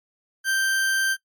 40% pulse tone, 1568 Hz, G6, in tune, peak -19 dBFS, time 0.44-1.17 s, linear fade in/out 50 ms, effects noise-tail reverb RT60 0.1 s tail -18 dB re dry + MP3 96 kbps

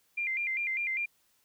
sine tone with vibrato, 2232 Hz, C#7, 11 cents sharp, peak -29 dBFS, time 0.17-1.06 s, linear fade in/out 10 ms, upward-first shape square, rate 5 Hz, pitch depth 120 cents each way, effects white hiss -70 dBFS RMS until 1.44 s

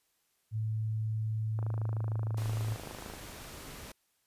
sine tone, 109.5 Hz, A2, 8 cents flat, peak -30 dBFS, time 0.51-2.77 s, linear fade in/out 50 ms
click train, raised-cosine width 1 ms, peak -29 dBFS, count 42, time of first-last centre 1.59-3.137 s, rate 26.5 Hz
pink noise, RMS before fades -46 dBFS, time 2.37-3.92 s, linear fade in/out 5 ms
effects white hiss -75 dBFS RMS until 4.26 s + resampled to 32000 Hz

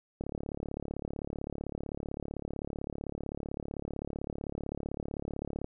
click train, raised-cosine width 2 ms, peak -23 dBFS, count 195, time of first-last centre 0.21-5.644 s, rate 35.7 Hz, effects none

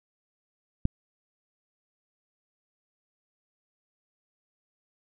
click, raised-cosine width 5 ms, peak -11 dBFS, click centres 0.854 s, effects none

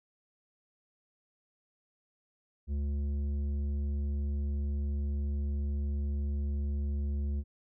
sine tone with tanh clipping, 71.5 Hz, D2, 46 cents flat, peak -31 dBFS, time 2.67-7.44 s, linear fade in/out 50 ms, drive 9 dB, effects none

